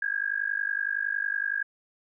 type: tone with amplitude modulation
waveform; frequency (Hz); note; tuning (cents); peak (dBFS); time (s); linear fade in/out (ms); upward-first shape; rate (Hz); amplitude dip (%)
sine; 1630; G#6; -33; -22; 0.02-1.63; 5; sine; 50.8; 95
effects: none